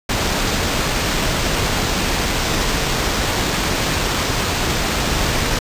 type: noise with sample-and-hold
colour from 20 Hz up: pink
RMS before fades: -19 dBFS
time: 0.09-5.59 s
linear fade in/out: 5 ms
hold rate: 11025 Hz
effects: resampled to 32000 Hz